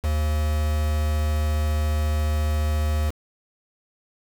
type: tone with quantisation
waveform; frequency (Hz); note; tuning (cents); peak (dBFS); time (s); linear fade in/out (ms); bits
triangle; 76.2; D#2; -36; -18; 0.03-3.11; 20; 5
effects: none